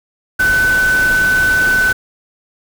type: tone in noise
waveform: sine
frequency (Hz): 1508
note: F#6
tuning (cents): +32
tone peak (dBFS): -10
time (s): 0.39-1.93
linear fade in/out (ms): 10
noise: pink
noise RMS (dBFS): -23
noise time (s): 0.39-1.93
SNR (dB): +10
effects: none